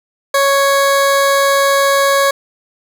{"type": "tone", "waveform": "20% pulse", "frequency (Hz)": 554.4, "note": "C#5", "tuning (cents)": 0, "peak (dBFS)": -5, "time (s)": [0.34, 2.31], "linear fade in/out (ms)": 5, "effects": []}